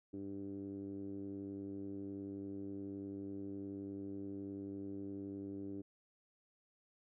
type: tone with low-pass filter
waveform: 10% pulse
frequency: 98.7 Hz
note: G2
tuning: 12 cents sharp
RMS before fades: -45 dBFS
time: 0.13-5.82 s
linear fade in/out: 10 ms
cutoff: 330 Hz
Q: 5
effects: none